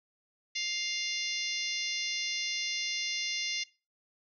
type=harmonic tone with a mistuned harmonic; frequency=700 Hz; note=F5; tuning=4 cents sharp; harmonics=3 / 4 / 5 / 6 / 7 / 8 / 9; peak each=-37 / -38 / -39 / -40 / -40 / -41 / -42 dBFS; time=0.55-3.64 s; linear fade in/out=10 ms; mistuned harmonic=7; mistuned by=+22 cents; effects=noise-tail reverb RT60 0.3 s tail -20 dB re dry